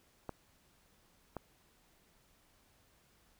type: clicks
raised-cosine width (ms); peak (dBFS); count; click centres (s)
1; -26; 2; 0.293 / 1.367
effects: pink hiss -69 dBFS RMS until 3.39 s